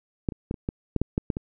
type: clicks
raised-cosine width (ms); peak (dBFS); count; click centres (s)
3; -11 / -23 / -13 / -24 / -14 / -10 / -10 / -10 / -12 / -16; 10; 0.288 / 0.322 / 0.511 / 0.542 / 0.689 / 0.963 / 1.016 / 1.179 / 1.302 / 1.369
effects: none

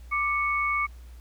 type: tone pair together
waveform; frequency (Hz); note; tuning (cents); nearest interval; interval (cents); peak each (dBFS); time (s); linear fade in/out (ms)
sine; 1178 / 2213; D6 / C#7; +5 / -3; major seventh; 1092; -26; 0.11-0.87; 20
effects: added 60 Hz sine -42 dBFS peak until 1.2 s + pink hiss -59 dBFS RMS until 1.2 s

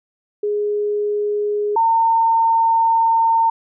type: tone pair in turn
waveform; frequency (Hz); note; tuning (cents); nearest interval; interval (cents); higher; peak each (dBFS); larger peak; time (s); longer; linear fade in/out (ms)
sine; 415.3 / 909.4; G#4 / A#5; 0 / -43; octave + major second; 1357; second; -17 / -12; second; 0.43-1.76 / 1.76-3.5; second; 5
effects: none

